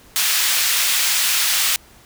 pink high-pass noise, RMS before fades -18 dBFS, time 0.16-1.76 s, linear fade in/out 0 ms, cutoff 2200 Hz, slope 12 dB/octave, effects pink hiss -48 dBFS RMS until 2.05 s

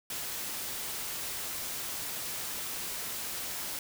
white noise, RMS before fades -37 dBFS, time 0.1-3.79 s, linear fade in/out 2 ms, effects none

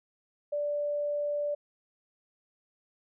sine tone, 585 Hz, D5, 7 cents flat, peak -28 dBFS, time 0.52-1.55 s, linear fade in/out 10 ms, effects none

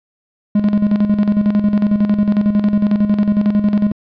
triangle tone with tremolo, 207.2 Hz, G#3, 4 cents flat, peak -7 dBFS, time 0.55-3.92 s, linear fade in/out 5 ms, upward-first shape square, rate 11 Hz, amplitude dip 60%, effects resampled to 11025 Hz

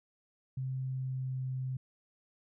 sine tone with pitch glide, 131 to 129.94 Hz, C3 to C3, +2 to -12 cents, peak -33 dBFS, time 0.57-1.77 s, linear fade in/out 5 ms, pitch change -14 cents, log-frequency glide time 0.8-1.46 s, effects none

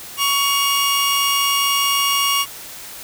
sawtooth tone pair together, 1119 / 2835 Hz, C#6 / F7, +16 / +25 cents, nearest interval octave + major third, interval 1609 cents, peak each -15 dBFS, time 0.17-2.46 s, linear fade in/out 50 ms, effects white hiss -35 dBFS RMS until 3.03 s

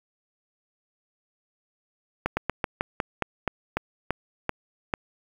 slowing click train, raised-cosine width 0.5 ms, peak -9 dBFS, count 12, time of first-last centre 2.26-4.938 s, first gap 110 ms, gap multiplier 1.15, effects 7-bit

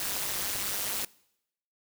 white noise with amplitude modulation, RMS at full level -28 dBFS, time 0-1.05 s, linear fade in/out 2 ms, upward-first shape sine, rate 202 Hz, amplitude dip 100%, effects noise-tail reverb RT60 0.8 s tail -23 dB re dry

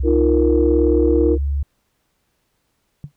sine tone with pitch glide, 65.41 to 70.51 Hz, C2 to C#2, 0 to +30 cents, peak -17 dBFS, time 0-1.63 s, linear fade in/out 5 ms, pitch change +130 cents, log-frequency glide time 1.15-1.45 s
sine chord, Eb suspended second, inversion none, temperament equal, 311.1 / 349.2 / 466.2 Hz, Eb4 / F4 / Bb4, 0 / 0 / 0 cents, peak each -17 / -17 / -17 dBFS, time 0.03-1.38 s, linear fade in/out 50 ms
sine tone with exponential decay, 144.9 Hz, D3, 23 cents flat, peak -23 dBFS, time 3.04-3.12 s, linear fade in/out 0 ms, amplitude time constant 16 ms
effects tanh soft clip ceiling -3 dBFS + pink hiss -68 dBFS RMS until 3.16 s

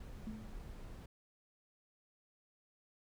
brown noise, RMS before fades -49 dBFS, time 0-1.06 s, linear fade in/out 5 ms
sine tone with exponential decay, 217.5 Hz, A3, 20 cents flat, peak -39 dBFS, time 0.27-0.73 s, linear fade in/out 0 ms, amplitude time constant 100 ms
effects none

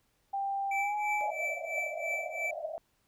sine tone with pitch glide, 790 to 837 Hz, G5 to G#5, +13 to +13 cents, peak -30 dBFS, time 0.33-1.31 s, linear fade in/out 10 ms, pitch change +100 cents, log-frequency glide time 0.78-0.95 s
triangle tone with tremolo, 2322 Hz, D7, 20 cents flat, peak -28 dBFS, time 0.71-2.51 s, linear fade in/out 5 ms, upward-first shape triangle, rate 3 Hz, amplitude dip 95%
white band-pass noise, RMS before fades -39 dBFS, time 1.21-2.78 s, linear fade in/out 0 ms, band 590 to 700 Hz, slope 96 dB/octave
effects pink hiss -73 dBFS RMS until 3.07 s

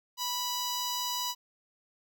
10% pulse tone with notch filter, 985 Hz, B5, 5 cents flat, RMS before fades -33 dBFS, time 0.17-1.35 s, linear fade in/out 50 ms, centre 2100 Hz, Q 1.1, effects none

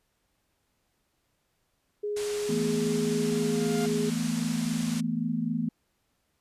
sine tone, 415.3 Hz, G#4, in tune, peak -28 dBFS, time 2.03-4.1 s, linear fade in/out 10 ms
white low-pass noise, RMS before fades -40 dBFS, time 2.16-5.01 s, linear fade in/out 10 ms, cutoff 9100 Hz, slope 24 dB/octave
sine chord, E suspended fourth, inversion none, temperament equal with one note detuned, 164.81 / 220 / 243.8 Hz, E3 / A3 / B3, 0 / 0 / -22 cents, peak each -32 / -30 / -30 dBFS, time 2.49-5.69 s, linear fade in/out 5 ms
sawtooth tone with exponential growth, 703 Hz, F5, 11 cents sharp, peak -29 dBFS, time 2.84-3.86 s, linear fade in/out 5 ms, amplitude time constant 220 ms
effects pink hiss -74 dBFS RMS until 6.4 s + resampled to 32000 Hz

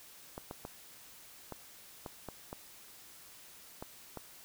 clicks, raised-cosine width 1 ms, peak -27 dBFS, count 9, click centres 0.379 / 0.511 / 0.651 / 1.523 / 2.062 / 2.287 / 2.529 / 3.825 / 4.173 s, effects white hiss -55 dBFS RMS until 4.44 s

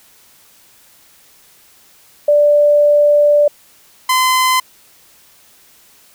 sine / sawtooth tone pair in turn, 587.3 / 1026.2 Hz, D5 / C6, 0 / -34 cents, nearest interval minor seventh, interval 966 cents, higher second, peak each -7 dBFS, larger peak neither, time 2.28-3.48 / 4.09-4.6 s, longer first, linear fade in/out 5 ms, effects white hiss -48 dBFS RMS until 6.14 s

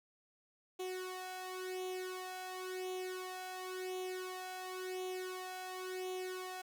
sawtooth tone with flanger, 370 Hz, F#4, in tune, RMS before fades -43 dBFS, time 0.79-6.62 s, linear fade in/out 10 ms, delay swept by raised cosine 0.3 to 1.25 ms, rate 0.94 Hz, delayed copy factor +0.75, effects 11-bit

